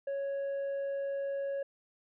triangle tone with tanh clipping, 554.4 Hz, C#5, in tune, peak -33 dBFS, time 0.07-1.63 s, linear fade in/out 5 ms, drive 8 dB, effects none

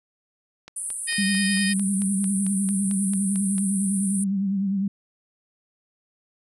click train, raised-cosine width 0.2 ms, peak -23 dBFS, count 14, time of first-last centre 0.68-3.582 s, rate 4.48 Hz
pink band-pass noise, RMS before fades -31 dBFS, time 0.76-4.24 s, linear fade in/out 5 ms, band 8900 to 10000 Hz, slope 96 dB/octave
harmonic tone, 618 Hz, D#5, 12 cents flat, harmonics 3 / 4 / 5 / 6 / 7 / 8, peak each -27 / -32 / -34 / -37 / -40 / -31 dBFS, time 1.07-1.74 s, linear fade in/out 20 ms
sine tone with vibrato, 196 Hz, G3, in tune, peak -21 dBFS, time 1.18-4.88 s, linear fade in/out 5 ms, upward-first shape sine, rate 9.9 Hz, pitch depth 54 cents each way
effects none

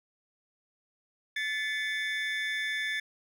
triangle tone cluster, 1743 / 2040 / 2224 / 3522 Hz, A6 / C7 / C#7 / A7, -17 / -44 / +5 / +1 cents, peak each -30 / -38 / -36 / -36 dBFS, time 1.36-3 s, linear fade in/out 5 ms, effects none

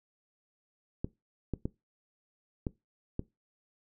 clicks, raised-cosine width 3 ms, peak -19 dBFS, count 5, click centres 1.045 / 1.537 / 1.655 / 2.668 / 3.194 s, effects noise-tail reverb RT60 0.2 s tail -20 dB re dry

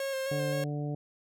45% pulse tone with vibrato, 538 Hz, C5, 48 cents sharp, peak -31 dBFS, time 0-0.64 s, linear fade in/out 2 ms, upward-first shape square, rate 3.8 Hz, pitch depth 22 cents each way
harmonic tone, 146.83 Hz, D3, in tune, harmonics 1 / 2 / 3 / 4 / 5, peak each -32 / -38 / -42 / -44 / -46 dBFS, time 0.31-0.95 s, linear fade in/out 5 ms
effects none

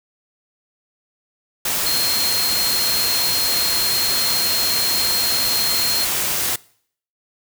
sine tone in noise, 4221 Hz, C8, 14 cents sharp, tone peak -19 dBFS, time 1.86-6.05 s, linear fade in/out 5 ms, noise white, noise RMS -21 dBFS, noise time 1.65-6.56 s, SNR -1 dB, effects noise-tail reverb RT60 0.6 s tail -23 dB re dry

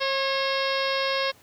harmonic tone with a mistuned harmonic, 540 Hz, C#5, 45 cents flat, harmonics 1 / 2 / 3 / 4 / 5 / 6 / 7 / 8 / 9 / 10, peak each -27 / -30 / -32 / -33 / -34 / -35 / -35 / -36 / -37 / -37 dBFS, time 0-1.32 s, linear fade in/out 20 ms, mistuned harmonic 3, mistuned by +32 cents, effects pink hiss -55 dBFS RMS until 1.42 s + high-pass 100 Hz 12 dB/octave

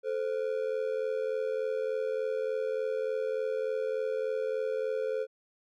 triangle ring-modulated tone, 480 Hz, B4, 49 cents flat, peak -24 dBFS, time 0.03-5.27 s, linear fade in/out 50 ms, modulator 41.7 Hz, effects none

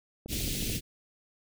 click train, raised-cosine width 2 ms, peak -27 dBFS, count 7, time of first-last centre 0.26-0.698 s, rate 13.7 Hz
pink band-stop noise, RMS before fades -32 dBFS, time 0.28-0.81 s, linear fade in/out 50 ms, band 370 to 2600 Hz, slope 24 dB/octave
effects none

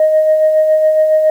sine tone with tremolo, 623 Hz, D#5, 2 cents sharp, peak -5 dBFS, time 0-1.3 s, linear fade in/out 2 ms, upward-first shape sine, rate 7.2 Hz, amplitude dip 40%, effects tanh soft clip ceiling -3 dBFS + 7-bit

